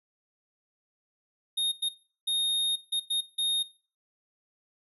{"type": "tone bursts at uneven times", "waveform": "square", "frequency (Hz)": 3703, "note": "A#7", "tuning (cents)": -12, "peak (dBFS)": -26, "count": 6, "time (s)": [[1.57, 1.72], [1.82, 1.89], [2.27, 2.76], [2.92, 3], [3.1, 3.21], [3.38, 3.63]], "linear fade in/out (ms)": 10, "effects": ["noise-tail reverb RT60 0.4 s tail -20 dB re dry", "resampled to 32000 Hz"]}